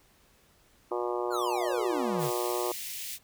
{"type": "harmonic tone", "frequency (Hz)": 120.7, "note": "B2", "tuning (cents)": -39, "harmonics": [3, 4, 5, 6, 7, 8, 9, 10], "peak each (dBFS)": [-32, -35, -37, -40, -39, -40, -40, -43], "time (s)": [0.91, 2.72], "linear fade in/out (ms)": 5}
{"type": "exponential sweep", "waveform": "square", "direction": "down", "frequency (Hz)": [1500, 127.6], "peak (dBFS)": -32, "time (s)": [1.3, 2.31], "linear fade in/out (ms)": 50}
{"type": "high-pass noise", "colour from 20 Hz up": "white", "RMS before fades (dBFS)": -38, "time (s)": [2.18, 3.19], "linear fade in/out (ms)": 50, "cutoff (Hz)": 1900, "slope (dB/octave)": 48}
{"effects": ["pink hiss -63 dBFS RMS until 3.23 s"]}